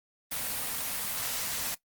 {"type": "band-stop noise", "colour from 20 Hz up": "white", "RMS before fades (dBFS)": -33, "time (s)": [0.31, 1.75], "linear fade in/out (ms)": 10, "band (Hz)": [300, 430], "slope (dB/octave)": 96, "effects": ["noise-tail reverb RT60 0.1 s tail -18 dB re dry", "Opus 32 kbps"]}